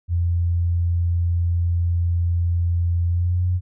sine tone with pitch glide, 86.1 to 89.91 Hz, F2 to F#2, -24 to -49 cents, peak -17 dBFS, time 0.08-3.61 s, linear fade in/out 50 ms, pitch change +75 cents, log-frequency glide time 3.07-3.44 s, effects none

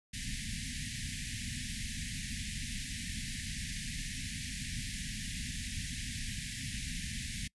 pink band-stop noise, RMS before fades -39 dBFS, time 0.13-7.48 s, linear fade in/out 10 ms, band 260 to 1700 Hz, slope 96 dB/octave, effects noise-tail reverb RT60 0.1 s tail -25 dB re dry + resampled to 24000 Hz

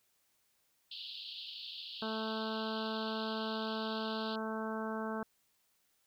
white band-pass noise, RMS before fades -46 dBFS, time 0.91-4.36 s, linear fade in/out 5 ms, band 2800 to 4600 Hz, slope 96 dB/octave
harmonic tone, 220 Hz, A3, in tune, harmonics 1 / 2 / 3 / 4 / 5 / 6 / 7, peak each -39 / -42 / -44 / -45 / -46 / -47 / -47 dBFS, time 2.02-5.23 s, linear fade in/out 2 ms
effects white hiss -75 dBFS RMS until 6.06 s

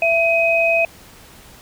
sine tone pair together, 667 / 2521 Hz, E5 / D#7, +20 / +22 cents, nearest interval octave + major seventh, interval 2302 cents, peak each -16 / -16 dBFS, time 0.02-0.85 s, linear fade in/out 2 ms, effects pink hiss -44 dBFS RMS until 1.61 s

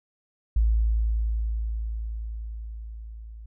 sine tone with level ramp, 55.2 Hz, A1, 6 cents sharp, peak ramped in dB -17 to -39 dBFS, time 0.56-3.46 s, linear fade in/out 5 ms, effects none

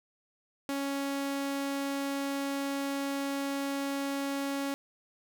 sawtooth tone, 277.7 Hz, C#4, 3 cents sharp, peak -27 dBFS, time 0.69-4.74 s, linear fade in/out 0 ms, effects none

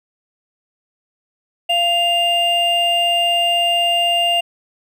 triangle tone pair together, 692 / 2802 Hz, F5 / F7, -16 / +5 cents, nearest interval 2 octaves, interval 2421 cents, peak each -16 / -14 dBFS, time 1.69-4.41 s, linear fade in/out 10 ms, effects none

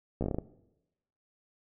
slowing click train, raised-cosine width 2 ms, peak -18 dBFS, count 8, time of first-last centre 0.21-0.385 s, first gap 14 ms, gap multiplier 1.19, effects noise-tail reverb RT60 0.9 s tail -18 dB re dry

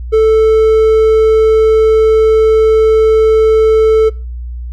triangle tone, 440 Hz, A4, in tune, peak -3 dBFS, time 0.12-4.1 s, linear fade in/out 20 ms, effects noise-tail reverb RT60 0.4 s tail -25 dB re dry + added 60 Hz sine -20 dBFS peak until 4.72 s

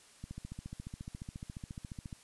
click train, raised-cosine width 5 ms, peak -30 dBFS, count 28, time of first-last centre 0.24-2.128 s, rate 14.3 Hz, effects white hiss -60 dBFS RMS until 2.23 s + resampled to 24000 Hz

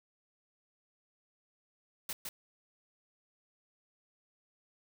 white noise with echo, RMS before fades -38 dBFS, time 2.09-2.13 s, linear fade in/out 2 ms, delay 160 ms, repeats 1, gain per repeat -3 dB, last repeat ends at 2.29 s, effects none

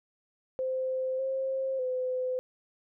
sine tone with pitch steps, 519 / 531 / 509 Hz, C5 / C5 / C5, -14 / +25 / -48 cents, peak -28 dBFS, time 0.59-2.39 s, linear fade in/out 0 ms, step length 600 ms, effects none

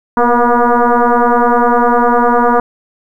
sine tone with frequency modulation, 244.9 Hz, B3, 14 cents flat, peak -7 dBFS, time 0.17-2.6 s, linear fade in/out 2 ms, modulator 240 Hz, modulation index 4.5, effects 8-bit

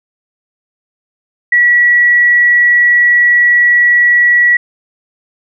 sine tone, 1935 Hz, B6, 36 cents flat, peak -5 dBFS, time 1.52-4.57 s, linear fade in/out 5 ms, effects none

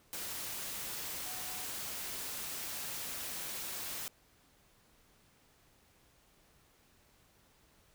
sine tone in noise, 740 Hz, F#5, in tune, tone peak -52 dBFS, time 1.26-1.65 s, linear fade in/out 0 ms, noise white, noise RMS -41 dBFS, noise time 0.13-4.08 s, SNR -14 dB, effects pink hiss -67 dBFS RMS until 7.94 s

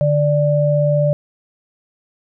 sine tone pair together, 147.42 / 588 Hz, D3 / D5, +7 / +2 cents, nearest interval 2 octaves, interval 2395 cents, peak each -15 dBFS, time 0.01-1.13 s, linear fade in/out 0 ms, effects none

